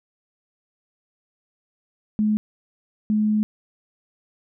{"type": "tone bursts at uneven times", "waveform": "sine", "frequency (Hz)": 213.1, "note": "G#3", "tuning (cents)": 45, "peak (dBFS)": -17, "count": 2, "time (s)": [[2.19, 2.37], [3.1, 3.43]], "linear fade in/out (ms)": 0, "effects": []}